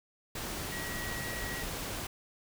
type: tone in noise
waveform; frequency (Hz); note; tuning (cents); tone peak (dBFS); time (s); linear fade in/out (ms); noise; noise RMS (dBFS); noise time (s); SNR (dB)
sine; 1915; A#6; +46; -40; 0.72-1.63; 5; pink; -38; 0.35-2.07; -5
effects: none